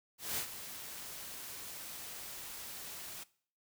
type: noise with ADSR envelope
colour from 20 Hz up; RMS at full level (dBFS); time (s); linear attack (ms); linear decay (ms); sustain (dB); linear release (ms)
white; -35; 0.18-3.24; 190; 88; -11; 13
effects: noise-tail reverb RT60 0.5 s tail -20 dB re dry